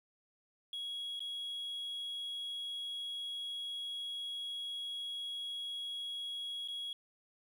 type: tone with dropouts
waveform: sine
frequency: 3322 Hz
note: G#7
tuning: in tune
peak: -36 dBFS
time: 0.73-6.93 s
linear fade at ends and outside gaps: 2 ms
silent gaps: 1.194-1.204 / 6.677-6.684 s
effects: tanh soft clip ceiling -37 dBFS + 11-bit